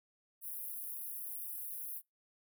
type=high-pass noise; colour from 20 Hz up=white; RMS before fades=-43 dBFS; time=0.41-2.02 s; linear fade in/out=50 ms; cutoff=10000 Hz; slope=96 dB/octave; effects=noise-tail reverb RT60 0.2 s tail -26 dB re dry